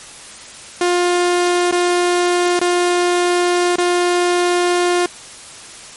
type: tone with dropouts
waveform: sawtooth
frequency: 353.6 Hz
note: F4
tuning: 22 cents sharp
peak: -9 dBFS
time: 0.81-5.06 s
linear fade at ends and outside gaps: 2 ms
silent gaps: 1.712-1.724 / 2.592-2.613 / 3.758-3.783 s
effects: white hiss -36 dBFS RMS until 5.96 s + MP3 48 kbps